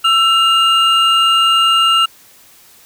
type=tone pair together; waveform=triangle; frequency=1333.2 / 2825 Hz; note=E6 / F7; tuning=+19 / +19 cents; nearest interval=octave + minor second; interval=1300 cents; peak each=-10 dBFS; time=0.04-2.06 s; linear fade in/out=10 ms; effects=white hiss -45 dBFS RMS until 2.85 s